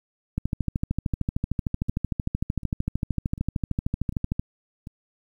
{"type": "two click trains", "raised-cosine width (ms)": 5, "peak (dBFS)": [-12, -24], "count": [54, 6], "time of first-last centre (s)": [[0.38, 4.395], [1.14, 4.871]], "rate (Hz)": [13.2, 1.34], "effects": ["9-bit"]}